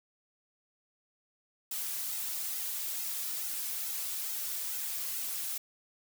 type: noise with flanger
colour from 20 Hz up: blue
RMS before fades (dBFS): -36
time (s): 1.71-5.58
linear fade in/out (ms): 5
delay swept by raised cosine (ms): 1.7 to 3.9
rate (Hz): 2.3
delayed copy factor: -1
effects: none